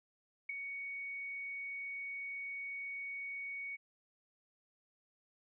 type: tone with ADSR envelope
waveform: sine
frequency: 2233 Hz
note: C#7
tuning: 12 cents sharp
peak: -33 dBFS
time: 0.49-3.77 s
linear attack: 7 ms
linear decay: 8 ms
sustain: -7 dB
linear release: 23 ms
effects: none